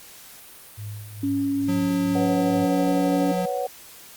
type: tone with tremolo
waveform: sine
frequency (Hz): 104.8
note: G#2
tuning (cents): +16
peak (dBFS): -30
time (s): 0.77-2.66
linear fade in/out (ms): 20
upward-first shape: triangle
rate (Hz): 2.3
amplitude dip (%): 65
type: tone with pitch glide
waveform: sine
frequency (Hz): 278.6 to 283.1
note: C#4 to C#4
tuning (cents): +9 to +37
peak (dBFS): -21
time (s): 1.23-3.32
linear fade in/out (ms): 5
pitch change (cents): +28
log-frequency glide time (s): 1.53-3.04
type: tone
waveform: square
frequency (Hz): 180.8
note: F#3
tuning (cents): -40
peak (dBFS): -26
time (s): 1.68-3.46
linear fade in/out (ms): 10
type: chord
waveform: sine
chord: B suspended second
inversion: none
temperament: equal with one note detuned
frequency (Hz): 493.9 / 554.4 / 742.1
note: B4 / C#5 / F#5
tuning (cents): 0 / 0 / +5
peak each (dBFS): -28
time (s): 2.15-3.67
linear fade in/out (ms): 5
effects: white hiss -45 dBFS RMS until 4.16 s + Opus 48 kbps